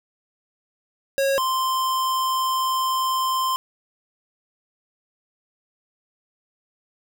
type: tone pair in turn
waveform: square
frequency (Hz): 547 / 1042.8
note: C#5 / C6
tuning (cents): -23 / -6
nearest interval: major seventh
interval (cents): 1117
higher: second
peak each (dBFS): -19 / -21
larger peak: first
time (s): 1.18-1.38 / 1.38-3.56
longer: second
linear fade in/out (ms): 0
effects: none